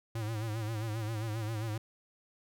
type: tone with vibrato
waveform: square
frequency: 110 Hz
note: A2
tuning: in tune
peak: -34 dBFS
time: 0.15-1.78 s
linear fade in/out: 5 ms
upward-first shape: sine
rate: 7.5 Hz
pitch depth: 84 cents each way
effects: none